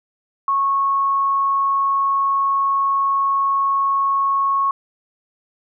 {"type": "tone", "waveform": "sine", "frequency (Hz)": 1100, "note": "C#6", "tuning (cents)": -14, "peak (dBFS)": -15, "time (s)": [0.48, 4.71], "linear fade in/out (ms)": 2, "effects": []}